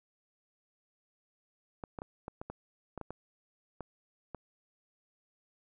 clicks, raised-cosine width 1 ms, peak -26 dBFS, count 11, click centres 1.838 / 1.988 / 2.019 / 2.281 / 2.415 / 2.5 / 2.977 / 3.013 / 3.106 / 3.807 / 4.347 s, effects none

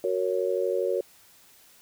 sine chord, F# major, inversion none, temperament just, 370 / 462.5 / 555 Hz, F#4 / A#4 / C#5, 0 / -14 / +2 cents, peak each -28 dBFS, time 0.04-1.01 s, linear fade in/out 2 ms, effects white hiss -56 dBFS RMS until 1.81 s

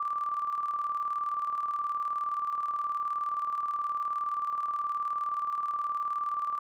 sine tone with tremolo, 1174.7 Hz, D6, in tune, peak -27 dBFS, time 0-6.59 s, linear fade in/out 5 ms, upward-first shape square, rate 19 Hz, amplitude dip 45%, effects none

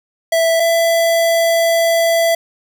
square tone pair in turn, 659.3 / 667 Hz, E5 / E5, 0 / +20 cents, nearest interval unison, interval 20 cents, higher second, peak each -12 dBFS, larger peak neither, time 0.32-0.6 / 0.6-2.35 s, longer second, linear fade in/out 5 ms, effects none

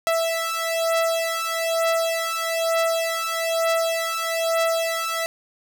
sawtooth beating tone pair, 659.3 / 660.4 Hz, E5 / E5, 0 / +3 cents, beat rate 1.1 Hz, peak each -20 dBFS, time 0.07-5.26 s, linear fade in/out 0 ms, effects none

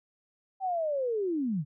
sine linear sweep, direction down, 781 to 132.8 Hz, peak -27 dBFS, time 0.6-1.65 s, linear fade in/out 50 ms, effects none

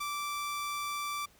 sawtooth tone, 1168 Hz, D6, 10 cents flat, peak -30 dBFS, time 0-1.26 s, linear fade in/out 10 ms, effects pink hiss -62 dBFS RMS until 1.39 s

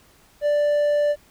triangle tone, 587.3 Hz, D5, in tune, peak -15 dBFS, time 0.41-1.16 s, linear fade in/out 50 ms, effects pink hiss -55 dBFS RMS until 1.3 s

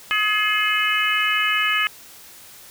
harmonic tone with a mistuned harmonic, 424.7 Hz, G#4, 39 cents sharp, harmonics 3 / 4 / 5 / 6 / 7, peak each -24 / -24 / -24 / -24 / -24 dBFS, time 0.11-1.87 s, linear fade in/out 0 ms, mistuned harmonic 3, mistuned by -15 cents, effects white hiss -44 dBFS RMS until 2.7 s

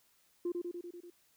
sine tone with echo, 349.2 Hz, F4, in tune, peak -30 dBFS, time 0.45-0.52 s, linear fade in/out 5 ms, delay 97 ms, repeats 6, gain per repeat -3 dB, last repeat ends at 1.102 s, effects tanh soft clip ceiling -29 dBFS + white hiss -70 dBFS RMS until 1.36 s

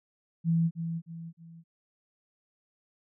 sine tone with echo, 165.8 Hz, E3, 10 cents sharp, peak -22 dBFS, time 0.44-0.71 s, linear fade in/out 50 ms, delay 310 ms, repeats 3, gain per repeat -8 dB, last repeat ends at 1.64 s, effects none

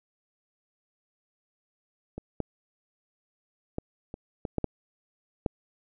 clicks, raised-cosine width 2 ms, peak -23 / -15 / -17 / -24 / -18 / -13 / -13 / -12 dBFS, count 8, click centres 2.18 / 2.403 / 3.784 / 4.141 / 4.452 / 4.583 / 4.643 / 5.462 s, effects none

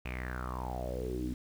sawtooth tone with low-pass filter sweep, 62.5 Hz, B1, 21 cents sharp, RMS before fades -37 dBFS, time 0.05-1.34 s, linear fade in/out 5 ms, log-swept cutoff 2600 to 260 Hz, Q 8.1, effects 9-bit

